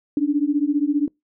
sine beating tone pair, 284 / 299 Hz, C#4 / D4, +42 / +31 cents, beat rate 15 Hz, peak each -20 dBFS, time 0.17-1.08 s, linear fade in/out 2 ms, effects noise-tail reverb RT60 0.2 s tail -26 dB re dry

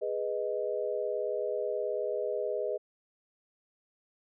sine chord, G# minor, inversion none, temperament equal, 415.3 / 493.9 / 622.3 Hz, G#4 / B4 / D#5, 0 / 0 / 0 cents, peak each -34 dBFS, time 0.01-2.78 s, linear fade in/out 20 ms, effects none

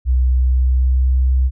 sine tone with pitch glide, 63.4 to 64.73 Hz, B1 to C2, +46 to -18 cents, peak -10 dBFS, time 0.05-1.51 s, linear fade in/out 50 ms, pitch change +36 cents, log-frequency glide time 0.27-1.38 s, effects tanh soft clip ceiling -7 dBFS

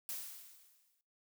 blue noise with exponential decay, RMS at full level -40 dBFS, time 0.09-1.01 s, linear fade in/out 0 ms, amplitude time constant 200 ms, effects noise-tail reverb RT60 0.4 s tail -19 dB re dry

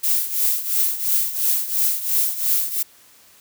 violet noise with tremolo, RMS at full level -17 dBFS, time 0.03-2.83 s, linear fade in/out 10 ms, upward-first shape triangle, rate 2.9 Hz, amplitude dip 80%, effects white hiss -51 dBFS RMS until 3.4 s + high-pass 60 Hz 12 dB/octave

